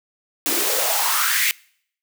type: noise with high-pass filter sweep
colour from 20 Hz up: white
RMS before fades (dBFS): -20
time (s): 0.46-1.51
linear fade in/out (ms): 0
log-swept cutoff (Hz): 270 to 2300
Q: 4.6
effects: noise-tail reverb RT60 0.6 s tail -24 dB re dry